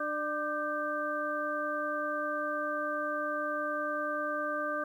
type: harmonic tone with a mistuned harmonic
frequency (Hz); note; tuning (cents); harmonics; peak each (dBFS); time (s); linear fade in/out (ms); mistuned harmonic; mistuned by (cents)
298.3; D4; +27; 1 / 2 / 4 / 5; -40 / -35 / -35 / -36; 0-4.84; 5; 5; +75
effects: 11-bit